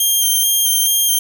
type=tone with vibrato; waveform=5% pulse; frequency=3179 Hz; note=G7; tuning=24 cents sharp; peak=-5 dBFS; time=0-1.19 s; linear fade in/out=5 ms; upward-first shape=square; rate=2.3 Hz; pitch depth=13 cents each way; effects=none